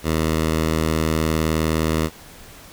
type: tone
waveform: 10% pulse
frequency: 79.4 Hz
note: D#2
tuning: 36 cents sharp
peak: -10 dBFS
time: 0.03-2.1 s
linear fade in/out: 50 ms
effects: pink hiss -43 dBFS RMS until 2.72 s